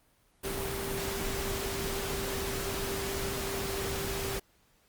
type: tone in noise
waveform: sine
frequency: 392 Hz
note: G4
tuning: in tune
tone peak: -37 dBFS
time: 0.43-4.4 s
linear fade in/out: 20 ms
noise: pink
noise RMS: -35 dBFS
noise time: 0.43-4.4 s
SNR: -5 dB
effects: pink hiss -67 dBFS RMS until 4.88 s + Opus 32 kbps